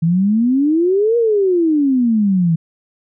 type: exponential two-way sweep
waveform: sine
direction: up then down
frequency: 159.4 to 478.7 to 159.4 Hz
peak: -11 dBFS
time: 0.02-2.56 s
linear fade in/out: 10 ms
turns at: 1.17 s
effects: none